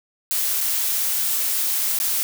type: noise with dropouts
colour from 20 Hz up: blue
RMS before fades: -22 dBFS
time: 0.31-2.23 s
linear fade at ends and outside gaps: 0 ms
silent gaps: 0.606-0.61 / 1.988-2 s
effects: none